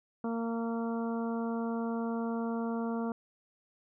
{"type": "harmonic tone", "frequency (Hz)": 230, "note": "A#3", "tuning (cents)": -23, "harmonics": [1, 2, 3, 4, 5, 6], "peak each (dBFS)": [-32, -38, -42, -44, -46, -48], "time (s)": [0.24, 3.12], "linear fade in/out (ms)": 2, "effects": []}